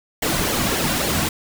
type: noise with flanger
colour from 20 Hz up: pink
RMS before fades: -21 dBFS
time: 0.22-1.29 s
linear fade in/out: 5 ms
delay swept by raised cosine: 0.78 to 2.38 ms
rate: 3.6 Hz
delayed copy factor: -0.6
effects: none